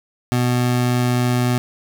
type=tone; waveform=25% pulse; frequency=123.47 Hz; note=B2; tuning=in tune; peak=-12 dBFS; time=0.32-1.58 s; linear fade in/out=0 ms; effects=none